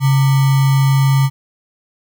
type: tone with sample-and-hold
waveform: sine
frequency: 136.4 Hz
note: C#3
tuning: 28 cents flat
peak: -9 dBFS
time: 0-1.3 s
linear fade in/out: 50 ms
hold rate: 1050 Hz
effects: none